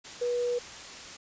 sine tone in noise, 485.3 Hz, B4, 30 cents flat, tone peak -26 dBFS, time 0.21-0.59 s, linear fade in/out 10 ms, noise white, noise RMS -43 dBFS, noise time 0.04-1.17 s, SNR +14 dB, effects resampled to 16000 Hz

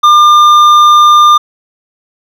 sine tone with hard clipping, 1200 Hz, D6, 37 cents sharp, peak -3 dBFS, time 0.03-1.38 s, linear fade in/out 10 ms, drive 7 dB, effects none

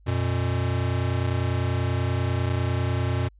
square tone pair together, 90.1 / 120.27 Hz, F#2 / B2, -45 / -45 cents, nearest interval perfect fourth, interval 500 cents, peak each -26 dBFS, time 0.06-3.29 s, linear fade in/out 20 ms, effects added 50 Hz sine -51 dBFS peak until 3.39 s + resampled to 8000 Hz

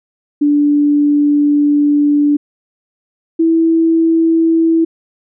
sine tone pair in turn, 291.9 / 327.6 Hz, D4 / E4, -10 / -11 cents, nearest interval major second, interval 199 cents, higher second, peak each -8 dBFS, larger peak neither, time 0.41-2.37 / 3.39-4.85 s, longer first, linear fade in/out 10 ms, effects none

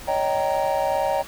triangle chord, Eb dominant seventh, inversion third, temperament just, 560 / 622.3 / 777.8 / 933.4 Hz, Db5 / Eb5 / G5 / Bb5, +18 / 0 / -14 / +2 cents, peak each -23 / -24 / -23 / -25 dBFS, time 0.07-1.23 s, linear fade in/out 20 ms, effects pink hiss -40 dBFS RMS until 1.27 s

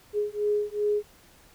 sine beating tone pair, 415.3 / 417.9 Hz, G#4 / G#4, 0 / +11 cents, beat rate 2.6 Hz, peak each -27 dBFS, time 0.13-1.03 s, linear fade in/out 50 ms, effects pink hiss -56 dBFS RMS until 1.54 s

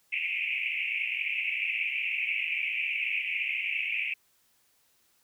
pink band-pass noise, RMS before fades -31 dBFS, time 0.12-4.14 s, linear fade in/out 10 ms, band 2200 to 2700 Hz, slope 96 dB/octave, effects white hiss -68 dBFS RMS until 5.23 s

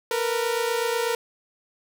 sawtooth tone pair together, 459 / 487.1 Hz, A#4 / B4, -27 / -24 cents, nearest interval minor second, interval 103 cents, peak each -21 / -23 dBFS, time 0.11-1.15 s, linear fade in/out 2 ms, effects none

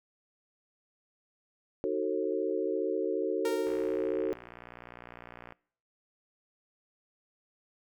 sine chord, D# diminished seventh, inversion none, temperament just, 311.1 / 373.4 / 448 / 537.6 Hz, D#4 / F#4 / A4 / C5, 0 / +16 / +31 / +47 cents, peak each -36 / -32 / -32 / -36 dBFS, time 1.84-4.33 s, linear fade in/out 0 ms
sawtooth tone with exponential decay, 462.9 Hz, A#4, 12 cents flat, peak -27 dBFS, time 3.45-4.24 s, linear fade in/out 2 ms, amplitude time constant 170 ms
click train, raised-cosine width 0.5 ms, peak -30 dBFS, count 112, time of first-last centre 3.67-5.523 s, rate 59.9 Hz
effects noise-tail reverb RT60 0.6 s tail -25 dB re dry

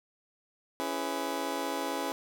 20% pulse chord, C# minor seventh, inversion none, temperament just, 277.2 / 332.6 / 415.8 / 498.9 Hz, C#4 / E4 / G#4 / B4, 0 / +16 / +2 / +17 cents, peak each -31 / -33 / -34 / -34 dBFS, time 0.8-2.12 s, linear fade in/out 0 ms, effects none

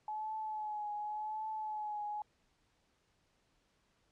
sine tone with vibrato, 852 Hz, G#5, 44 cents sharp, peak -37 dBFS, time 0.08-2.22 s, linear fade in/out 2 ms, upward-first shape triangle, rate 0.89 Hz, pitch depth 42 cents each way, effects pink hiss -75 dBFS RMS until 4.11 s + low-pass 7000 Hz 12 dB/octave

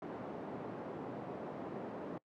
pink band-pass noise, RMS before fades -44 dBFS, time 0.02-2.18 s, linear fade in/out 2 ms, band 200 to 750 Hz, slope 12 dB/octave, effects noise-tail reverb RT60 0.1 s tail -22 dB re dry + high-pass 100 Hz 12 dB/octave

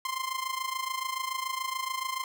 sawtooth tone with amplitude modulation, 1046.5 Hz, C6, in tune, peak -24 dBFS, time 0.05-2.24 s, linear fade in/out 2 ms, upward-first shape sine, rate 27 Hz, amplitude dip 75%, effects none

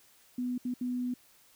sine tone bursts at uneven times, 248.1 Hz, B3, 8 cents sharp, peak -30 dBFS, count 3, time 0.38-0.58 / 0.65-0.74 / 0.81-1.14 s, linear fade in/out 5 ms, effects white hiss -62 dBFS RMS until 1.55 s

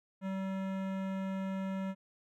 sine tone with hard clipping, 191.7 Hz, G3, 38 cents flat, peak -36 dBFS, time 0.21-1.95 s, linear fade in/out 50 ms, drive 18 dB, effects none

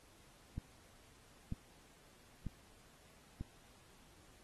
click train, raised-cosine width 5 ms, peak -28 dBFS, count 4, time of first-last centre 0.58-3.41 s, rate 1.06 Hz, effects pink hiss -65 dBFS RMS until 4.43 s + AAC 32 kbps

